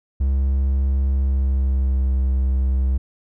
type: tone with pitch glide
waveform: triangle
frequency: 67.4 to 65.44 Hz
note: C#2 to C2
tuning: -48 to +1 cents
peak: -14 dBFS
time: 0.2-2.98 s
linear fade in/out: 10 ms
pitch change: -51 cents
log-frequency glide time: 1.1-2.12 s
effects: none